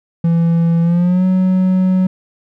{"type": "tone with pitch glide", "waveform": "triangle", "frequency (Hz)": [167.5, 185.85], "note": ["E3", "F#3"], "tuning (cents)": [28, 8], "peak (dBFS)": -8, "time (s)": [0.24, 2.07], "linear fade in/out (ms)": 5, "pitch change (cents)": 180, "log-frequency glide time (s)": [0.82, 1.25], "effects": []}